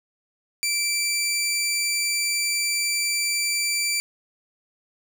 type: tone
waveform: 15% pulse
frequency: 2338 Hz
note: D7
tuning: 8 cents flat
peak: -15 dBFS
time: 0.63-4 s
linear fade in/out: 0 ms
effects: none

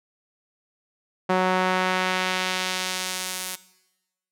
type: tone with band-pass filter sweep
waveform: sawtooth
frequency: 185 Hz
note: F#3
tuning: in tune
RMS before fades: -25 dBFS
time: 1.29-3.56 s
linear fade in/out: 10 ms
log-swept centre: 840 to 11000 Hz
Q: 0.71
effects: noise-tail reverb RT60 1.0 s tail -18 dB re dry

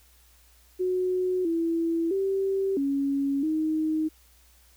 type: tone with pitch steps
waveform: sine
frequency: 367 / 331.9 / 388.1 / 277.8 / 313.2 Hz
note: F#4 / E4 / G4 / C#4 / D#4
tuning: -14 / +12 / -17 / +4 / +11 cents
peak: -23 dBFS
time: 0.79-4.09 s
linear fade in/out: 20 ms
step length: 660 ms
effects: added 60 Hz sine -58 dBFS peak until 4.76 s + white hiss -60 dBFS RMS until 4.76 s

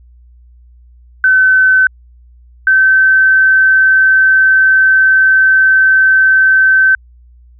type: tone pair in turn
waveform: sine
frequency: 1524 / 1540.8 Hz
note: G6 / G6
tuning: -49 / -30 cents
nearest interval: unison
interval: 19 cents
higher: second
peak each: -5 dBFS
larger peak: neither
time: 1.24-1.87 / 2.67-6.95 s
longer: second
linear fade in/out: 2 ms
effects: added 60 Hz sine -39 dBFS peak until 7.59 s

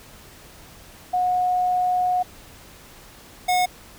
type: tone pair in turn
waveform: sine / square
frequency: 727 / 727 Hz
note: F#5 / F#5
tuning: -31 / -31 cents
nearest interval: unison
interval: 0 cents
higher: neither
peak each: -18 dBFS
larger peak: neither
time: 1.13-2.23 / 3.48-3.66 s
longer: first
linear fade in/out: 10 ms
effects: pink hiss -46 dBFS RMS until 3.98 s

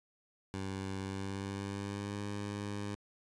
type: tone with pitch glide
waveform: 15% pulse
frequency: 96.4 to 102.13 Hz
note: G2 to G#2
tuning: -28 to -29 cents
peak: -31 dBFS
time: 0.54-2.95 s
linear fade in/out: 0 ms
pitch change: +99 cents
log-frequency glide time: 1.01-2.23 s
effects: resampled to 22050 Hz

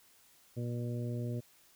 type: harmonic tone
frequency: 120 Hz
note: B2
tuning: 49 cents flat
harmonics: 1 / 2 / 3 / 4 / 5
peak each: -35 / -41 / -45 / -47 / -49 dBFS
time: 0.56-1.41 s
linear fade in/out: 20 ms
effects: white hiss -64 dBFS RMS until 1.75 s

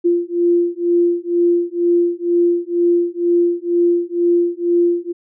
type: beating tone pair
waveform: sine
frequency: 345.5 / 347.6 Hz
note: F4 / F4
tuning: -19 / -8 cents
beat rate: 2.1 Hz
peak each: -16 dBFS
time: 0.04-5.13 s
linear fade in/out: 20 ms
effects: none

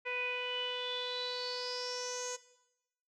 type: tone with low-pass filter sweep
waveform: sawtooth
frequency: 495.9 Hz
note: B4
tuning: 7 cents sharp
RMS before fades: -38 dBFS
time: 0.05-2.37 s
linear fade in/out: 20 ms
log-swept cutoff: 2300 to 6800 Hz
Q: 9.8
effects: noise-tail reverb RT60 0.9 s tail -17 dB re dry

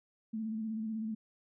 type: tone with vibrato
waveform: sine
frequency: 220 Hz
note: A3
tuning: in tune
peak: -34 dBFS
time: 0.33-1.15 s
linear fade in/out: 10 ms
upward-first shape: square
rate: 16 Hz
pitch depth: 34 cents each way
effects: none

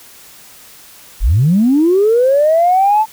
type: linear sweep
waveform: sine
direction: up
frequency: 30.24 to 887 Hz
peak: -7 dBFS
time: 1.2-3.06 s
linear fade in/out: 50 ms
effects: tanh soft clip ceiling -3 dBFS + white hiss -40 dBFS RMS until 3.12 s

